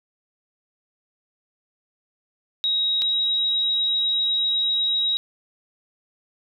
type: tone pair in turn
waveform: sine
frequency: 3804 / 3823 Hz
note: A#7 / A#7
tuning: +34 / +43 cents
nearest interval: unison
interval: 9 cents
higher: second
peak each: -19 / -19 dBFS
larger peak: neither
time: 2.64-3.02 / 3.02-5.17 s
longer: second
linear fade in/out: 0 ms
effects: none